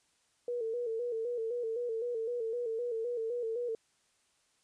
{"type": "tone with vibrato", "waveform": "sine", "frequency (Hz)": 466.2, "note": "A#4", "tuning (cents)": 0, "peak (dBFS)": -32, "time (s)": [0.48, 3.75], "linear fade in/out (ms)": 2, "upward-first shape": "square", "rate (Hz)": 3.9, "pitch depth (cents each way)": 66, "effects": ["white hiss -72 dBFS RMS until 4.63 s", "resampled to 22050 Hz"]}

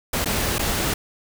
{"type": "noise with dropouts", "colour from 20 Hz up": "pink", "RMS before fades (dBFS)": -23, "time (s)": [0.13, 0.94], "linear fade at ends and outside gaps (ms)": 5, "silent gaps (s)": [[0.246, 0.257], [0.584, 0.592]], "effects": []}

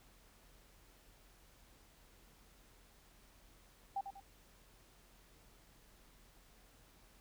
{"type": "tone with echo", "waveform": "sine", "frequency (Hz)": 790, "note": "G5", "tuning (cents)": 13, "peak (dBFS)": -35, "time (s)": [3.96, 4.01], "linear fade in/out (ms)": 5, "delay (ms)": 96, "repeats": 2, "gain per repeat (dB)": -8, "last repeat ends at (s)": 4.202, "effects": ["added 43 Hz sine -66 dBFS peak until 7.2 s", "pink hiss -66 dBFS RMS until 7.2 s"]}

